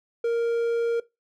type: tone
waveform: triangle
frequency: 466.2 Hz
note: A#4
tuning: in tune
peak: -19 dBFS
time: 0.24-1 s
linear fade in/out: 5 ms
effects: noise-tail reverb RT60 0.2 s tail -19 dB re dry